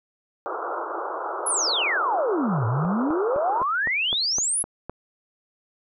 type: band-pass noise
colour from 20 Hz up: white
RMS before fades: -30 dBFS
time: 0.46-3.63 s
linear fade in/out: 0 ms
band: 330 to 1400 Hz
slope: 96 dB/octave
type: exponential two-way sweep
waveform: sine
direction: down then up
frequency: 11175 to 107.7 to 11175 Hz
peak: -21 dBFS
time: 1.46-4.63 s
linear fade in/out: 10 ms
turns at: 2.66 s
type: click train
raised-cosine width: 1 ms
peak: -18 dBFS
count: 9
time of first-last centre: 2.85-4.896 s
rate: 3.91 Hz
effects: none